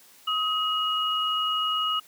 sine tone pair together, 1263.9 / 2892 Hz, D#6 / F#7, +27 / -40 cents, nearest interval octave + major second, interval 1433 cents, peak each -26 dBFS, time 0.27-2 s, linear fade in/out 10 ms, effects white hiss -54 dBFS RMS until 2.07 s + high-pass 150 Hz 12 dB/octave

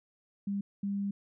sine tone bursts at uneven times, 200 Hz, G3, 35 cents sharp, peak -30 dBFS, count 2, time 0.47-0.61 / 0.83-1.11 s, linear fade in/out 5 ms, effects none

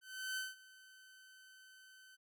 sawtooth tone with ADSR envelope, 1527 Hz, G6, 46 cents flat, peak -34 dBFS, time 0.01-2.17 s, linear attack 360 ms, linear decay 180 ms, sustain -21 dB, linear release 28 ms, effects none

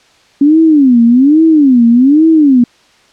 sine tone with vibrato, 274.3 Hz, C#4, 18 cents flat, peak -3 dBFS, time 0.41-2.64 s, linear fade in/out 5 ms, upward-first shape sine, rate 1.2 Hz, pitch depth 290 cents each way, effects white hiss -47 dBFS RMS until 3.12 s + low-pass 5000 Hz 12 dB/octave

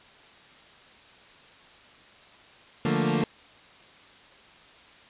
30% pulse chord, Bb major seventh, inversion first, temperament equal, 146.83 / 174.61 / 220 / 233.1 Hz, D3 / F3 / A3 / Bb3, 0 / 0 / 0 / 0 cents, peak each -26 dBFS, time 2.85-3.24 s, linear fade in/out 2 ms, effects white hiss -52 dBFS RMS until 5.09 s + resampled to 8000 Hz

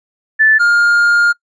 sine / triangle tone pair in turn, 1752 / 1412.3 Hz, A6 / F6, -8 / +19 cents, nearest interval major third, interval 373 cents, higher first, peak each -6 dBFS, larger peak neither, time 0.39-0.59 / 0.59-1.33 s, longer second, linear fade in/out 20 ms, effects noise-tail reverb RT60 0.1 s tail -24 dB re dry + resampled to 22050 Hz

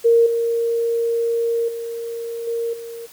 sine tone with level steps, 464.4 Hz, A#4, 7 cents flat, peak -10 / -17 / -25 / -20 / -30 dBFS, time 0.04-3.07 s, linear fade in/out 20 ms, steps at 0.26 / 1.68 / 2.47 / 2.73 s, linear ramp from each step 5 ms, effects white hiss -45 dBFS RMS until 3.12 s

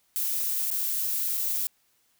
violet noise with dropouts, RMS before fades -28 dBFS, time 0.16-1.67 s, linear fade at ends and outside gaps 0 ms, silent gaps 0.703-0.714 / 1.372-1.376 s, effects white hiss -68 dBFS RMS until 2.19 s

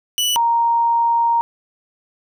sawtooth / sine tone pair in turn, 2960 / 932.3 Hz, F#7 / A#5, 0 / 0 cents, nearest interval octave + minor sixth, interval 2000 cents, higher first, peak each -13 / -13 dBFS, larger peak neither, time 0.18-0.36 / 0.36-1.41 s, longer second, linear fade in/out 0 ms, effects none

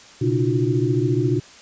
sine tone cluster, 121.7 / 136 / 301.8 / 336.2 / 362.1 Hz, B2 / C#3 / D4 / E4 / F#4, -25 / -33 / +47 / +34 / -37 cents, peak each -21 / -24 / -24 / -27 / -23 dBFS, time 0.21-1.4 s, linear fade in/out 10 ms, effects white hiss -45 dBFS RMS until 1.61 s + resampled to 16000 Hz

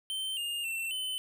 square tone with pitch steps, 3103 / 2825 / 2693 / 3039 Hz, G7 / F7 / E7 / F#7, -18 / +19 / +36 / +46 cents, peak -33 dBFS, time 0.1-1.18 s, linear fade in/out 0 ms, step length 270 ms, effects none

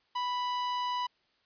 45% pulse tone, 987.8 Hz, B5, in tune, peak -30 dBFS, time 0.15-1.07 s, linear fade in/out 10 ms, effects white hiss -71 dBFS RMS until 1.45 s + resampled to 11025 Hz

